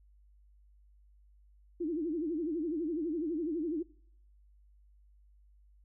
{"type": "tone with vibrato", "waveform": "sine", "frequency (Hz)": 322.2, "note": "E4", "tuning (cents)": -39, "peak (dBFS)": -31, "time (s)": [1.8, 3.83], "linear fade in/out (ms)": 10, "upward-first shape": "sine", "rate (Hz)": 12, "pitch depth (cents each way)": 160, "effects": ["noise-tail reverb RT60 0.7 s tail -26 dB re dry", "added 50 Hz sine -59 dBFS peak until 5.84 s"]}